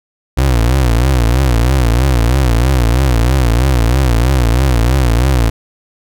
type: tone with vibrato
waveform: 30% pulse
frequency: 61.74 Hz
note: B1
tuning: in tune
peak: -6 dBFS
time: 0.37-5.5 s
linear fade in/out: 10 ms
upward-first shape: triangle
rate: 3.1 Hz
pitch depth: 200 cents each way
effects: none